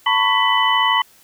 sine tone cluster, 899 / 998 / 1111 / 1976 / 3006 Hz, A5 / B5 / C#6 / B6 / F#7, +37 / +18 / +4 / 0 / +27 cents, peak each -20 dBFS, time 0.06-1.02 s, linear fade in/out 5 ms, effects white hiss -51 dBFS RMS until 1.23 s

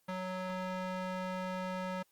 square tone with band-pass filter, 185 Hz, F#3, in tune, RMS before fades -38 dBFS, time 0.08-2.03 s, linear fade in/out 10 ms, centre 990 Hz, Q 0.61, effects white hiss -73 dBFS RMS until 2.11 s + Opus 24 kbps

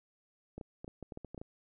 clicks, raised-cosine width 2 ms, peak -30 dBFS, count 11, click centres 0.58 / 0.612 / 0.845 / 0.879 / 1.027 / 1.122 / 1.174 / 1.247 / 1.346 / 1.378 / 1.415 s, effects none

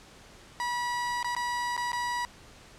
30% pulse tone with dropouts, 970 Hz, B5, 31 cents flat, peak -26 dBFS, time 0.6-2.25 s, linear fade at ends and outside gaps 0 ms, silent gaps 1.228-1.245 / 1.35-1.365 / 1.766-1.777 / 1.918-1.931 s, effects pink hiss -52 dBFS RMS until 2.78 s + low-pass 8000 Hz 12 dB/octave

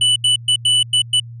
square tone bursts at uneven times, 2977 Hz, F#7, 10 cents sharp, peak -12 dBFS, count 6, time 0.01-0.16 / 0.24-0.36 / 0.48-0.56 / 0.65-0.83 / 0.93-1.02 / 1.13-1.2 s, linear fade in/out 5 ms, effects added 117 Hz sine -31 dBFS peak until 1.4 s + resampled to 22050 Hz

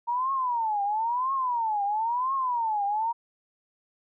sine tone with vibrato, 932.3 Hz, A#5, in tune, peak -24 dBFS, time 0.07-3.13 s, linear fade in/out 20 ms, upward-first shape triangle, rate 0.99 Hz, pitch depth 280 cents each way, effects none

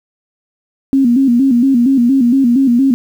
sine tone with vibrato, 254.2 Hz, C4, 50 cents flat, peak -7 dBFS, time 0.93-2.94 s, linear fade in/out 0 ms, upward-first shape square, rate 4.3 Hz, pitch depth 110 cents each way, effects 7-bit

